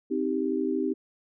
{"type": "chord", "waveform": "sine", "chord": "C minor", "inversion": "none", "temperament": "just", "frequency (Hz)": [261.6, 314, 392.4], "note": ["C4", "Eb4", "G4"], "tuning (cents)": [0, 16, 2], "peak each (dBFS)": -29, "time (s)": [0.1, 0.94], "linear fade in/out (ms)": 20, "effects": []}